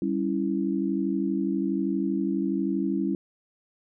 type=chord; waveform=sine; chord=C# diminished; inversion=second; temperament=equal; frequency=196 / 277.2 / 329.6 Hz; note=G3 / C#4 / E4; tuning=0 / 0 / 0 cents; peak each=-28 dBFS; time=0.02-3.15 s; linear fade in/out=2 ms; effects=none